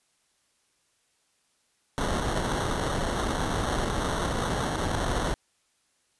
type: noise with sample-and-hold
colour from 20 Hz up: pink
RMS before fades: -28 dBFS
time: 1.98-5.34 s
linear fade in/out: 0 ms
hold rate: 2450 Hz
effects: white hiss -70 dBFS RMS until 6.19 s + resampled to 24000 Hz